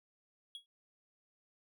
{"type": "tone with exponential decay", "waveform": "triangle", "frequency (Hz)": 3322, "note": "G#7", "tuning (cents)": 0, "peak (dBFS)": -39, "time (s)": [0.55, 0.66], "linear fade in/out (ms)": 1, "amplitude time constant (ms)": 23, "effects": []}